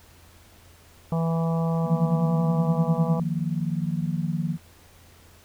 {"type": "harmonic tone", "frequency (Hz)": 164.81, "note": "E3", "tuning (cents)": 0, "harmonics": [1, 3, 4, 5, 6, 7], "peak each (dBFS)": [-22, -32, -34, -36, -38, -39], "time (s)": [1.12, 3.2], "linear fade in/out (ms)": 2}
{"type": "chord", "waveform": "sine", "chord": "Eb suspended second", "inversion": "none", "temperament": "just", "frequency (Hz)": [155.56, 175.01, 233.3], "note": ["Eb3", "F3", "Bb3"], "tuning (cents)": [0, 4, 2], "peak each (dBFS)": [-27, -27, -33], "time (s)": [1.83, 4.58], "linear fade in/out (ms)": 50}
{"effects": ["added 85 Hz sine -54 dBFS peak until 5.44 s", "pink hiss -54 dBFS RMS until 5.44 s"]}